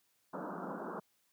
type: band-pass noise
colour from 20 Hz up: pink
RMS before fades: -42 dBFS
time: 0.33-1 s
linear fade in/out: 10 ms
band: 170 to 1500 Hz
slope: 96 dB/octave
effects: white hiss -75 dBFS RMS until 1.32 s + high-pass 60 Hz 12 dB/octave